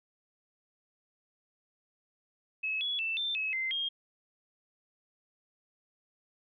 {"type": "tone with pitch steps", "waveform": "sine", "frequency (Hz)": [2580, 3382, 2661, 3566, 2573, 2076, 3231], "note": ["E7", "G#7", "E7", "A7", "E7", "C7", "G#7"], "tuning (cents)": [-38, 31, 16, 22, -43, -14, -48], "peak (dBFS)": -30, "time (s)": [2.63, 3.89], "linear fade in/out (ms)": 10, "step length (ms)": 180, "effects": []}